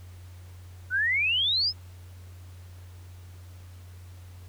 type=exponential sweep; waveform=sine; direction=up; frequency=1444 to 5274 Hz; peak=-22 dBFS; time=0.9-1.73 s; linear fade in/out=50 ms; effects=added 90 Hz sine -43 dBFS peak until 4.48 s + pink hiss -57 dBFS RMS until 4.48 s